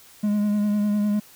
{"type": "tone with vibrato", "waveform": "triangle", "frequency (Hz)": 207.7, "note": "G#3", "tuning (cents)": 0, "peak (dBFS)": -17, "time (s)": [0.23, 1.2], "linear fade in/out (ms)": 10, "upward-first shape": "sine", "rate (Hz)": 9.9, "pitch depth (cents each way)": 23, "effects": ["white hiss -50 dBFS RMS until 1.35 s"]}